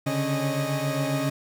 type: tone cluster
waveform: 40% pulse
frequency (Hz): 137.6 / 145 / 274.2 / 621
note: C#3 / D3 / C#4 / D#5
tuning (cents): -12 / -22 / -19 / -3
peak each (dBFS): -29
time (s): 0.06-1.3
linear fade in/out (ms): 10
effects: none